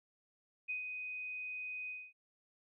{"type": "tone with ADSR envelope", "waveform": "sine", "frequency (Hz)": 2500, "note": "D#7", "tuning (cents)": 8, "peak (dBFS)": -35, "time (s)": [0.68, 2.13], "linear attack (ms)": 21, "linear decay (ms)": 120, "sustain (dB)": -5, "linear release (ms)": 240, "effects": []}